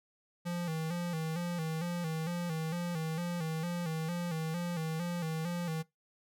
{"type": "tone with vibrato", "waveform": "square", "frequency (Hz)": 166.8, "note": "E3", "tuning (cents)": 21, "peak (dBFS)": -34, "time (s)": [0.45, 5.83], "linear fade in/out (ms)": 20, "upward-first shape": "square", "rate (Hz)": 2.2, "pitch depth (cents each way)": 75, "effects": ["noise-tail reverb RT60 0.2 s tail -22 dB re dry"]}